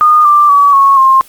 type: tone with pitch steps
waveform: sine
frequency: 1223 / 1180.7 / 1139.8 / 1100.3 / 1062.2 Hz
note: D#6 / D6 / C#6 / C#6 / C6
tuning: -30 / +9 / +48 / -13 / +26 cents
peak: -3 dBFS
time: 0.01-1.21 s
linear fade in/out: 0 ms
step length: 240 ms
effects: white hiss -39 dBFS RMS until 1.28 s + Opus 32 kbps